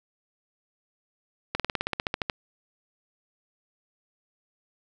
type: slowing click train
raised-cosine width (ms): 0.3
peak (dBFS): -10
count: 13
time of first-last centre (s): 1.55-2.298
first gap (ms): 47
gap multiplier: 1.05
effects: none